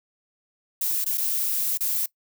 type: noise with dropouts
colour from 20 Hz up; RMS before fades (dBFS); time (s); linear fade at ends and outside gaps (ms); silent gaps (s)
violet; -25; 0.81-2.06; 5; 1.044-1.061 / 1.175-1.179 / 1.775-1.806
effects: noise-tail reverb RT60 0.1 s tail -20 dB re dry